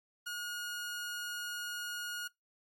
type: tone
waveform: sawtooth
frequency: 1438 Hz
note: F#6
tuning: 50 cents flat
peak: -34 dBFS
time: 0.26-2.28 s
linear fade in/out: 10 ms
effects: noise-tail reverb RT60 0.2 s tail -25 dB re dry + AAC 64 kbps